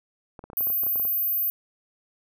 clicks, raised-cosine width 1 ms, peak -27 dBFS, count 12, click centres 0.392 / 0.44 / 0.501 / 0.532 / 0.608 / 0.671 / 0.702 / 0.835 / 0.866 / 0.958 / 0.998 / 1.052 s
sine tone, 14380 Hz, A9, 36 cents sharp, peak -22 dBFS, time 0.57-1.5 s, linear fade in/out 0 ms
effects none

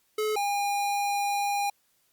square tone pair in turn, 429.2 / 810.2 Hz, A4 / G#5, -43 / -43 cents, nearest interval major seventh, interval 1100 cents, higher second, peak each -26 dBFS, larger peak neither, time 0.18-0.36 / 0.36-1.7 s, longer second, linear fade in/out 5 ms, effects white hiss -69 dBFS RMS until 2.12 s + Opus 48 kbps

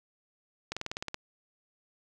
slowing click train, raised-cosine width 0.2 ms, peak -17 dBFS, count 9, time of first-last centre 0.72-1.144 s, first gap 46 ms, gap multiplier 1.04, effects none

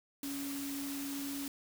sine tone in noise, 278.9 Hz, C#4, 11 cents sharp, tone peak -38 dBFS, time 0.23-1.48 s, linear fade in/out 2 ms, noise white, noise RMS -44 dBFS, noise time 0.23-1.48 s, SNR +3 dB, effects none

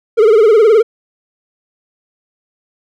triangle tone with vibrato, 437.1 Hz, A4, 11 cents flat, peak -3 dBFS, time 0.17-0.83 s, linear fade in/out 20 ms, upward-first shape sine, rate 19 Hz, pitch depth 120 cents each way, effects none

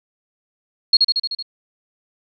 sine tone with echo, 4302 Hz, C8, 47 cents sharp, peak -7 dBFS, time 0.93-0.97 s, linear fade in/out 5 ms, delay 76 ms, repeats 6, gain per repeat -3 dB, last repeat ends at 1.426 s, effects none

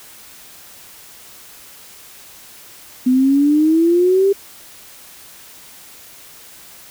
sine exponential sweep, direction up, 250 to 400.4 Hz, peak -10 dBFS, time 3.06-4.33 s, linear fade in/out 10 ms, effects white hiss -41 dBFS RMS until 6.9 s

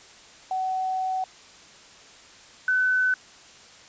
sine tone pair in turn, 752 / 1509.2 Hz, F#5 / F#6, +28 / +34 cents, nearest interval octave, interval 1206 cents, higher second, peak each -24 / -19 dBFS, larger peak second, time 0.51-1.24 / 2.68-3.14 s, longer first, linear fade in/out 2 ms, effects white hiss -49 dBFS RMS until 3.88 s + resampled to 16000 Hz

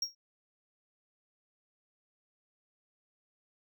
triangle tone with exponential decay, 5588 Hz, F8, in tune, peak -26 dBFS, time 0.02-0.15 s, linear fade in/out 5 ms, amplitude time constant 27 ms, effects none

